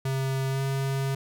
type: tone with pitch glide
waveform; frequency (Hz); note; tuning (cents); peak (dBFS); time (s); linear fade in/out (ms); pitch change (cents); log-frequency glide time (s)
square; 133.9 to 135.85; C3 to C#3; +40 to -35; -26; 0.05-1.15; 5; +25; 0.49-0.61
effects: none